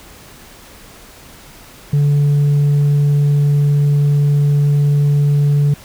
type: tone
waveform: sine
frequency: 144.6 Hz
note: D3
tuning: 27 cents flat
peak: -7 dBFS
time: 1.93-5.74 s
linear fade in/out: 5 ms
effects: tanh soft clip ceiling -9 dBFS + pink hiss -40 dBFS RMS until 5.84 s